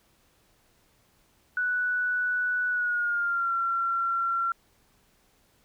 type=tone with pitch glide; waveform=sine; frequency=1480 to 1365 Hz; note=F#6 to F6; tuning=0 to -40 cents; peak=-24 dBFS; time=1.57-4.52 s; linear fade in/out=2 ms; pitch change=-140 cents; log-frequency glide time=2.69-3.53 s; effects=pink hiss -65 dBFS RMS until 5.64 s